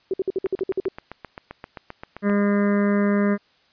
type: tone bursts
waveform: sine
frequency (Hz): 380.2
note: F#4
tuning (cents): +47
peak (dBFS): -19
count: 10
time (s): 0.11-0.884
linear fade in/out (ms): 2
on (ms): 27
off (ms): 56
type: click train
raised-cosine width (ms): 0.5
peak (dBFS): -19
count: 15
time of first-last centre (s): 0.46-2.297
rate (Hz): 7.62
type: harmonic tone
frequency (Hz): 203.1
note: G#3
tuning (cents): -38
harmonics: 1 / 2 / 3 / 5 / 6 / 7 / 8 / 9 / 10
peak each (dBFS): -18 / -25 / -28 / -36 / -34 / -39 / -35 / -36 / -39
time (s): 2.22-3.38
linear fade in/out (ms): 50
effects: white hiss -60 dBFS RMS until 3.72 s + resampled to 11025 Hz

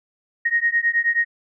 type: beating tone pair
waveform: sine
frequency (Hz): 1864.7 / 1874.1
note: A#6 / A#6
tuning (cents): 0 / +9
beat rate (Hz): 9.4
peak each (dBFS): -20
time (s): 0.45-1.25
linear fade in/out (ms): 10
effects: none

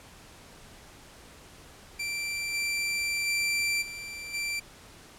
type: tone with level steps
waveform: sawtooth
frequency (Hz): 2349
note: D7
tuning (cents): 0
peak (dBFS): -27 / -24 / -22 / -34 / -26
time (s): 1.99-4.6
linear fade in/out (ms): 10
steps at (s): 2.53 / 3.26 / 3.81 / 4.33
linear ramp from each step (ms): 20
effects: pink hiss -51 dBFS RMS until 5.18 s + low-pass 11000 Hz 12 dB/octave

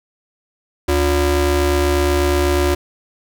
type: ring-modulated tone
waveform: 35% pulse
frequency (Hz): 215.8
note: A3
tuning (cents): -33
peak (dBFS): -9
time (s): 0.88-2.75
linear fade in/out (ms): 10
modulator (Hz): 142
effects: none

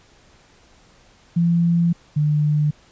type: tone pair in turn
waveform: sine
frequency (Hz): 170.2 / 149.64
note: F3 / D3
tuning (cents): -44 / +33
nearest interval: major second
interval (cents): 223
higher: first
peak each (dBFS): -14 / -15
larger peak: first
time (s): 1.36-1.93 / 2.16-2.71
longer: first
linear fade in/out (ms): 10
effects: pink hiss -53 dBFS RMS until 2.91 s + resampled to 16000 Hz

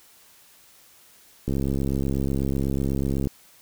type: click train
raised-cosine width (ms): 3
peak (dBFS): -13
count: 123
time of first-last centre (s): 1.48-3.271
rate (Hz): 68.1
effects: white hiss -54 dBFS RMS until 3.61 s

